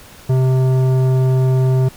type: tone with tanh clipping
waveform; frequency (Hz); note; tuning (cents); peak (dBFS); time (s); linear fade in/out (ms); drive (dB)
triangle; 130; C3; -11; -13; 0.29-1.89; 10; 17
effects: pink hiss -41 dBFS RMS until 1.96 s